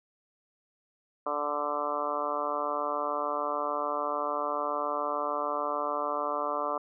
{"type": "harmonic tone", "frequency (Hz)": 146.83, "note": "D3", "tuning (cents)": 0, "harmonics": [2, 3, 4, 5, 6, 7, 8, 9], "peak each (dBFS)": [-42, -39, -34, -38, -40, -35, -33, -40], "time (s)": [1.26, 6.78], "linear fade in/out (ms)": 5, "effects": []}